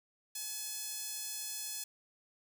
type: tone with high-pass filter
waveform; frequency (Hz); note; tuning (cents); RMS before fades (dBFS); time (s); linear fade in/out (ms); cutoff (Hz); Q
sawtooth; 852; G#5; +44; -41; 0.35-1.84; 5; 6000; 0.86
effects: none